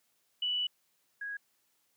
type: tone pair in turn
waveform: sine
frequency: 2960 / 1651.2 Hz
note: F#7 / G#6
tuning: 0 / -10 cents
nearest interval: minor seventh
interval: 1010 cents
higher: first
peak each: -29 / -36 dBFS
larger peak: first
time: 0.42-0.67 / 1.21-1.37 s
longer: first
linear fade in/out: 5 ms
effects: white hiss -74 dBFS RMS until 1.96 s + high-pass 100 Hz 12 dB/octave